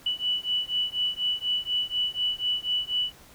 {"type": "beating tone pair", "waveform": "sine", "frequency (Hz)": [2960, 2964.1], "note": ["F#7", "F#7"], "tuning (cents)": [0, 2], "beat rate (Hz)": 4.1, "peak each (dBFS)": -28, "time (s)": [0.06, 3.12], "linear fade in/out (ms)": 5, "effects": ["pink hiss -52 dBFS RMS until 3.34 s"]}